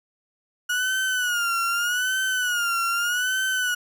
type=tone with vibrato; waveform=35% pulse; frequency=1450 Hz; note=F#6; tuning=35 cents flat; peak=-20 dBFS; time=0.69-3.75 s; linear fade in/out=10 ms; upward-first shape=sine; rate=0.82 Hz; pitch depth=100 cents each way; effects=none